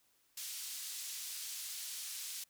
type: band-pass noise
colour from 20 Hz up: pink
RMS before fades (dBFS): -44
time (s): 0.37-2.44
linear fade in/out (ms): 5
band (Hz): 4500 to 14000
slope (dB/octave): 12
effects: white hiss -73 dBFS RMS until 2.49 s